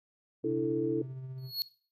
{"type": "tone with tremolo", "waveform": "triangle", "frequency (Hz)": 130.6, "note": "C3", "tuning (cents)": -3, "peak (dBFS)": -35, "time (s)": [0.43, 1.52], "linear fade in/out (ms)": 50, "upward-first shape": "triangle", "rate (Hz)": 15, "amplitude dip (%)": 40}
{"type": "chord", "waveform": "sine", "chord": "D suspended second", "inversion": "none", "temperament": "just", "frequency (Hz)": [293.7, 330.4, 440.5], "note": ["D4", "E4", "A4"], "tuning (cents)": [0, 4, 2], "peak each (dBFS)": [-35, -31, -31], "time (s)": [0.44, 1.02], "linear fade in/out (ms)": 5}
{"type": "tone with exponential growth", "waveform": "square", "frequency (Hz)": 4341, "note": "C#8", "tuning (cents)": -37, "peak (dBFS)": -27, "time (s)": [1.38, 1.62], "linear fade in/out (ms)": 0, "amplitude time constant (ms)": 51}
{"effects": ["noise-tail reverb RT60 0.4 s tail -18 dB re dry"]}